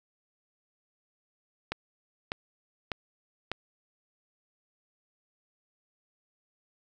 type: click train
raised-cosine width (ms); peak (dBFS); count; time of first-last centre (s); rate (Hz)
0.3; -15; 4; 1.72-3.516; 1.67
effects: none